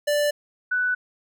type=tone pair in turn; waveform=square / sine; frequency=587.3 / 1489.3 Hz; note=D5 / F#6; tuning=0 / +11 cents; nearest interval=octave + major third; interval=1611 cents; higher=second; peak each=-20 dBFS; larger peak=neither; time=0.07-0.31 / 0.71-0.95 s; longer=neither; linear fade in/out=10 ms; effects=none